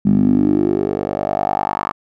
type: tone with band-pass filter sweep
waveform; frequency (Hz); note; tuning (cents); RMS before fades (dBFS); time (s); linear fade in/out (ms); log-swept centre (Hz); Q
10% pulse; 50; G1; +35; -17; 0.05-1.92; 10; 200 to 1100; 5
effects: none